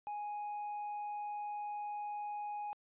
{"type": "tone with tanh clipping", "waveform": "sine", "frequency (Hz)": 830.6, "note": "G#5", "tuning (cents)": 0, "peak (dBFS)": -39, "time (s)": [0.07, 2.73], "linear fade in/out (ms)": 0, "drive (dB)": 2, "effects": ["resampled to 8000 Hz"]}